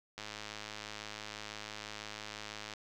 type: click train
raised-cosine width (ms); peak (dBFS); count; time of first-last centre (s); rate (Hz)
0.2; -25; 272; 0.18-2.737; 106
effects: none